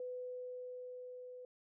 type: tone with level ramp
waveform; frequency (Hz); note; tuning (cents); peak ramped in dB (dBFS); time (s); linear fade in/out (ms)
sine; 500; B4; +21; -40 to -48; 0-1.45; 2
effects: none